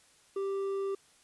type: tone with hard clipping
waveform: sine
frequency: 392 Hz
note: G4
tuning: in tune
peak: -32 dBFS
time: 0.36-0.95 s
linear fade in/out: 5 ms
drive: 5 dB
effects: white hiss -63 dBFS RMS until 1.23 s + resampled to 24000 Hz